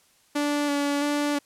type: tone with vibrato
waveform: sawtooth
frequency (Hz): 288.8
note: D4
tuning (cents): -29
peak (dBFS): -19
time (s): 0.35-1.39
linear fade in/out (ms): 10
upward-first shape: square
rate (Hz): 1.5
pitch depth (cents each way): 17
effects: white hiss -61 dBFS RMS until 1.45 s + low-pass 11000 Hz 12 dB/octave